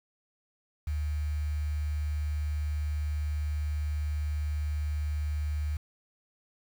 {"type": "tone with quantisation", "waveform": "sine", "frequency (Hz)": 75, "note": "D2", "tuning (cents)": 37, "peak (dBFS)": -28, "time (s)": [0.87, 5.77], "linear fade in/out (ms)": 5, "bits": 8, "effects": []}